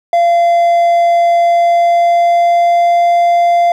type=tone with pitch glide; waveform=triangle; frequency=687 to 692.2 Hz; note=F5 to F5; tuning=-29 to -16 cents; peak=-5 dBFS; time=0.13-3.72 s; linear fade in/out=2 ms; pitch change=+13 cents; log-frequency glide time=1.39-3.03 s; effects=none